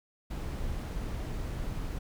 brown noise, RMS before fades -35 dBFS, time 0.3-1.99 s, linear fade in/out 10 ms, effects none

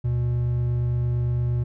triangle tone pair together, 72 / 120.74 Hz, D2 / B2, -34 / -39 cents, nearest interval major sixth, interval 895 cents, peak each -28 / -19 dBFS, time 0.04-1.64 s, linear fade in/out 10 ms, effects none

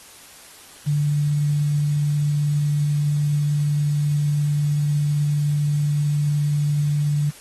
sine tone with quantisation, 146.83 Hz, D3, in tune, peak -17 dBFS, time 0.86-7.31 s, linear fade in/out 20 ms, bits 7, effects white hiss -45 dBFS RMS until 7.4 s + AAC 32 kbps

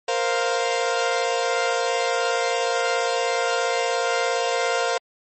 sawtooth chord, Bb suspended second, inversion none, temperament equal, 466.2 / 523.3 / 698.5 Hz, Bb4 / C5 / F5, 0 / 0 / 0 cents, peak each -21 dBFS, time 0.08-4.98 s, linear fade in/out 5 ms, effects MP3 32 kbps

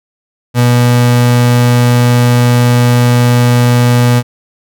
35% pulse tone, 121.7 Hz, B2, 25 cents flat, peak -4 dBFS, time 0.54-4.23 s, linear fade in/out 50 ms, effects none

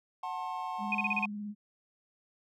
triangle chord, F# diminished, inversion none, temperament just, 740 / 888 / 1065.6 Hz, F#5 / A5 / C6, 0 / +16 / +31 cents, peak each -37 dBFS, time 0.23-1.26 s, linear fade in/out 5 ms
sine tone with vibrato, 207.2 Hz, G#3, 4 cents flat, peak -36 dBFS, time 0.78-1.55 s, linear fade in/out 50 ms, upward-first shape triangle, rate 18 Hz, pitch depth 36 cents each way
sine tone bursts, 2490 Hz, D#7, 1 cent sharp, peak -27 dBFS, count 6, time 0.92-1.253 s, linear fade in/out 2 ms, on 28 ms, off 33 ms
effects none

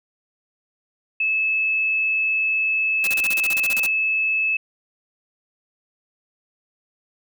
sine tone, 2604 Hz, E7, 22 cents flat, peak -18 dBFS, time 1.2-4.57 s, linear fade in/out 5 ms
white noise bursts, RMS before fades -28 dBFS, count 13, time 3.04-3.863 s, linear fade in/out 0 ms, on 31 ms, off 35 ms
effects none

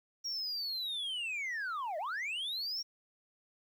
sine linear two-way sweep, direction down then up, 5650 to 590 to 5650 Hz, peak -32 dBFS, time 0.24-2.83 s, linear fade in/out 20 ms, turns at 1.98 s, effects tanh soft clip ceiling -34 dBFS + 11-bit

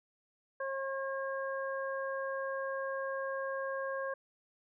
harmonic tone, 540 Hz, C#5, 45 cents flat, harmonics 1 / 2 / 3, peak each -36 / -41 / -41 dBFS, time 0.6-4.14 s, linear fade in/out 5 ms, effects none

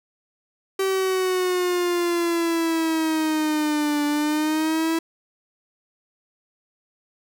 45% pulse exponential two-way sweep, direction down then up, 386.7 to 292.5 to 329 Hz, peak -20 dBFS, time 0.79-4.99 s, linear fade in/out 5 ms, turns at 4.05 s, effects none

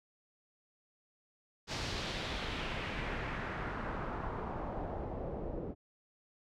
pink noise with low-pass filter sweep, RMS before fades -39 dBFS, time 1.67-5.75 s, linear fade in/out 50 ms, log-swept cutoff 5200 to 460 Hz, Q 1.6, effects none

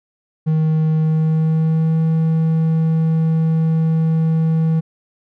triangle tone with pitch glide, 157.5 to 161 Hz, D#3 to E3, +21 to -41 cents, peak -11 dBFS, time 0.46-4.81 s, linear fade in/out 20 ms, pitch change +38 cents, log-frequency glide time 1.03-1.99 s, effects none

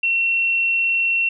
sine tone, 2719 Hz, F7, 47 cents flat, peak -16 dBFS, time 0.03-1.29 s, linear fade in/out 5 ms, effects none

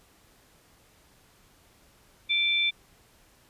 sine tone pair together, 2349 / 3536 Hz, D7 / A7, 0 / +8 cents, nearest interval perfect fifth, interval 708 cents, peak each -25 dBFS, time 2.29-2.71 s, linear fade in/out 20 ms, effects pink hiss -60 dBFS RMS until 3.49 s + resampled to 32000 Hz

